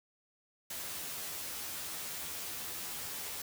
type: noise with comb filter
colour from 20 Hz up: white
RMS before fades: -41 dBFS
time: 0.7-3.42 s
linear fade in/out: 5 ms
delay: 12 ms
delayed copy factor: +0.75
effects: none